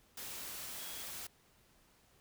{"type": "tone in noise", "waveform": "sine", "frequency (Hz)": 3322, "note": "G#7", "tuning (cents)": 0, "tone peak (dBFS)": -53, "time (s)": [0.79, 1.03], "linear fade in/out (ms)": 5, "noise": "white", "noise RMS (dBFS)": -45, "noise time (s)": [0.17, 1.27], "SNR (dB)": -11, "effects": ["pink hiss -68 dBFS RMS until 2.2 s"]}